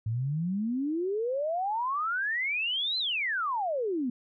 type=exponential two-way sweep; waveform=sine; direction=up then down; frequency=106.1 to 4143 to 233.2 Hz; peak=-27 dBFS; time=0.06-4.1 s; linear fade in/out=5 ms; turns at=2.98 s; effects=none